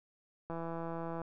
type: click train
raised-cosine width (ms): 1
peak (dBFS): -27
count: 120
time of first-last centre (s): 0.5-1.217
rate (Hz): 166
effects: none